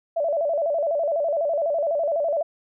sine tone with vibrato, 622.3 Hz, D#5, in tune, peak -20 dBFS, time 0.16-2.43 s, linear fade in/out 10 ms, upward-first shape square, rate 12 Hz, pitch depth 120 cents each way, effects none

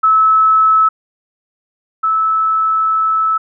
sine tone pair in turn, 1300 / 1306.3 Hz, E6 / E6, -24 / -16 cents, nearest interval unison, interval 8 cents, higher second, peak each -7 / -11 dBFS, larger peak first, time 0.03-0.89 / 2.03-3.38 s, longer second, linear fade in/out 10 ms, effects none

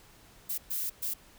violet noise bursts at uneven times, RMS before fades -33 dBFS, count 3, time 0.49-0.58 / 0.7-0.9 / 1.02-1.14 s, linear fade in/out 10 ms, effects pink hiss -57 dBFS RMS until 1.38 s

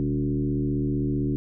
sine tone with frequency modulation, 207.7 Hz, G#3, in tune, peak -22 dBFS, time 0-1.36 s, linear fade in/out 0 ms, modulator 75.5 Hz, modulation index 1.8, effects none

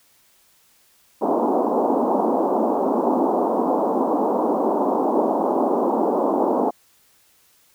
pink band-pass noise, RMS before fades -20 dBFS, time 1.21-6.71 s, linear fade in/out 20 ms, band 230 to 990 Hz, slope 48 dB/octave, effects white hiss -58 dBFS RMS until 7.74 s

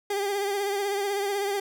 30% pulse tone with vibrato, 401.2 Hz, G4, 40 cents sharp, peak -23 dBFS, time 0.1-1.6 s, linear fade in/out 5 ms, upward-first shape triangle, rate 16 Hz, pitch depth 56 cents each way, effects none

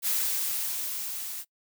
blue noise with level ramp, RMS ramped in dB -26 to -37 dBFS, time 0.02-1.45 s, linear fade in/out 50 ms, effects noise-tail reverb RT60 0.1 s tail -23 dB re dry

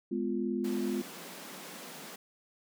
sine chord, F diminished, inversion first, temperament just, 209.5 / 251.4 / 349.2 Hz, Ab3 / Cb4 / F4, +15 / +31 / 0 cents, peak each -34 dBFS, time 0.11-1.02 s, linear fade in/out 10 ms
pink high-pass noise, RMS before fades -46 dBFS, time 0.64-2.16 s, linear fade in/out 5 ms, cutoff 160 Hz, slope 96 dB/octave
effects none

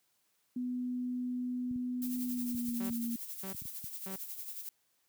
sine tone with pitch glide, 248.7 to 233.4 Hz, B3 to A#3, +12 to +2 cents, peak -33 dBFS, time 0.56-3.16 s, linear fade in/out 5 ms, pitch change -110 cents, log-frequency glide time 2.23-2.95 s
clicks, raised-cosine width 5 ms, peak -35 dBFS, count 9, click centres 1.711 / 1.759 / 2.549 / 2.685 / 2.903 / 3.547 / 3.62 / 3.655 / 3.842 s
violet noise with tremolo, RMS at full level -41 dBFS, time 2.02-4.69 s, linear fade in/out 0 ms, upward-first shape sine, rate 11 Hz, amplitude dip 55%
sawtooth tone bursts, 191.9 Hz, G3, 37 cents flat, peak -37 dBFS, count 3, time 2.8-4.16 s, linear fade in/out 5 ms, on 100 ms, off 530 ms
effects white hiss -75 dBFS RMS until 5.08 s + high-pass 80 Hz 12 dB/octave

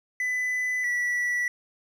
triangle tone pair in turn, 2000 / 1953.2 Hz, B6 / B6, +21 / -20 cents, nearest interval unison, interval 41 cents, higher first, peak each -23 / -22 dBFS, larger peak second, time 0.2-0.84 / 0.84-1.48 s, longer neither, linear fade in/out 2 ms, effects none

